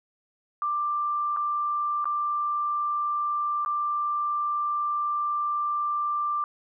sine tone with dropouts, 1182 Hz, D6, 11 cents sharp, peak -24 dBFS, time 0.62-6.44 s, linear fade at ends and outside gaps 1 ms, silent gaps 1.364-1.37 / 2.044-2.055 / 3.649-3.66 s, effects none

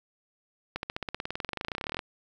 accelerating click train, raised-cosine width 0.3 ms, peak -16 dBFS, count 30, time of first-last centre 0.76-1.992 s, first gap 71 ms, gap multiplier 0.96, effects 9-bit

